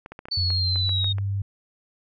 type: clicks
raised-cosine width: 0.5 ms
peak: -23 dBFS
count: 10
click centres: 0.061 / 0.12 / 0.191 / 0.255 / 0.285 / 0.504 / 0.759 / 0.893 / 1.044 / 1.184 s
type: exponential sweep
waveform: sine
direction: down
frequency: 4524 to 3699 Hz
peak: -23 dBFS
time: 0.31-1.13 s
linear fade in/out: 10 ms
type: tone with pitch glide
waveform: sine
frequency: 90.3 to 99.04 Hz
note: F#2 to G2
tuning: -42 to +18 cents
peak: -23 dBFS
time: 0.37-1.42 s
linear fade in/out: 5 ms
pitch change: +160 cents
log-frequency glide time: 0.68-1.17 s
effects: none